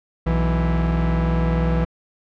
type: tone pair together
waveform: 45% pulse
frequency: 61.73 / 164.81 Hz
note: B1 / E3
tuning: 0 / 0 cents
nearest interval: octave + perfect fourth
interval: 1700 cents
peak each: -20 dBFS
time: 0.26-1.85 s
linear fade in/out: 10 ms
effects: low-pass 2000 Hz 12 dB/octave